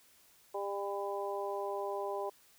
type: harmonic tone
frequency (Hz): 200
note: G3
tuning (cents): +35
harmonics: 2 / 3 / 4 / 5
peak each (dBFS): -38 / -40 / -41 / -42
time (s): 0.54-2.3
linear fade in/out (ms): 10
effects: white hiss -64 dBFS RMS until 2.58 s